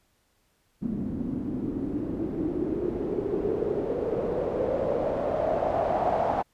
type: noise with low-pass filter sweep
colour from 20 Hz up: white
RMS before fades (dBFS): -28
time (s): 0.81-6.43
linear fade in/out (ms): 20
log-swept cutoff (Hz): 230 to 770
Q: 5.1
effects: pink hiss -69 dBFS RMS until 6.53 s + resampled to 32000 Hz